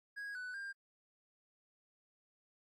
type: tone with pitch steps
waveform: triangle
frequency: 1649 / 1492 / 1598 Hz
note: G#6 / F#6 / G6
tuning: -13 / +14 / +33 cents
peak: -40 dBFS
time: 0.16-0.73 s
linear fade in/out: 20 ms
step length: 190 ms
effects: AAC 32 kbps